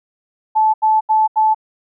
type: tone bursts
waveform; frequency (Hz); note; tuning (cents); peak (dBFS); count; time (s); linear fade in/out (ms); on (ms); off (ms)
sine; 870; A5; -20; -10; 4; 0.55-1.547; 20; 190; 79
effects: none